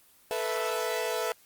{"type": "chord", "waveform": "sawtooth", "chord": "A suspended second", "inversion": "none", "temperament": "equal", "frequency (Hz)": [440, 493.9, 659.3], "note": ["A4", "B4", "E5"], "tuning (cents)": [0, 0, 0], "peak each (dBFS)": -29, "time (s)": [0.31, 1.32], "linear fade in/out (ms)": 0, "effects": ["white hiss -60 dBFS RMS until 1.45 s", "Opus 24 kbps"]}